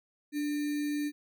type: tone with sample-and-hold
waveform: sine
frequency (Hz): 293.7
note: D4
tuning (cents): 0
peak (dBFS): -29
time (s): 0.32-1.12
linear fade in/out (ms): 50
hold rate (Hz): 2100
effects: none